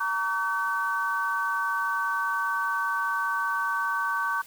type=tone cluster; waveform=sine; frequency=925 / 1140 / 1525 Hz; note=A#5 / C#6 / G6; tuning=-14 / +48 / -48 cents; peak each=-32 / -28 / -28 dBFS; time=0-4.42 s; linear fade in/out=10 ms; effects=white hiss -50 dBFS RMS until 4.46 s